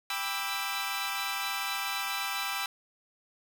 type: chord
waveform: 15% pulse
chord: E minor seventh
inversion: first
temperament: equal with one note detuned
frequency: 792.6 / 987.8 / 1174.7 / 1318.5 Hz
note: G5 / B5 / D6 / E6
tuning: +19 / 0 / 0 / 0 cents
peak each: -30 / -31 / -32 / -29 dBFS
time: 0.1-2.66 s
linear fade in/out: 2 ms
effects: 8-bit

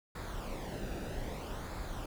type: noise with flanger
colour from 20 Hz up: brown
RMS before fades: -40 dBFS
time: 0.15-2.06 s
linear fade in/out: 5 ms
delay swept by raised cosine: 0.34 to 0.95 ms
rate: 0.62 Hz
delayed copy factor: -0.55
effects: none

